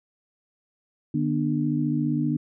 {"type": "tone cluster", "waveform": "sine", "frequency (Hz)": [150.5, 243.8, 298.8], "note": ["D3", "B3", "D4"], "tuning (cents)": [43, -22, 30], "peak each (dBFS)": -26, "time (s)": [1.14, 2.37], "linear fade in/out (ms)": 5, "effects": []}